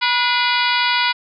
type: harmonic tone with a mistuned harmonic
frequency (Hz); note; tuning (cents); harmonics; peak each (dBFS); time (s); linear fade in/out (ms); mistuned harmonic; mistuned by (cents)
485.8; B4; -29; 2 / 3 / 4 / 5 / 6 / 7 / 8 / 9 / 10; -20 / -22 / -23 / -24 / -25 / -25 / -26 / -27 / -27; 0.01-1.13; 20; 4; +84
effects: none